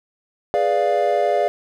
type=chord; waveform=triangle; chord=G# diminished seventh; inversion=none; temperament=equal; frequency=415.3 / 493.9 / 587.3 / 698.5 Hz; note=G#4 / B4 / D5 / F5; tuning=0 / 0 / 0 / 0 cents; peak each=-21 / -23 / -18 / -18 dBFS; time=0.54-1.48 s; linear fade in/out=0 ms; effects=none